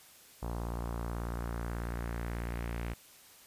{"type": "tone with low-pass filter sweep", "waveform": "sawtooth", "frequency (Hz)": 58.27, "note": "A#1", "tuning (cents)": 0, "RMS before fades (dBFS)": -37, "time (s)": [0.42, 2.94], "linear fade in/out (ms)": 10, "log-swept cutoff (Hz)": [970, 2400], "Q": 1.9, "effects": ["white hiss -57 dBFS RMS until 3.46 s", "resampled to 32000 Hz"]}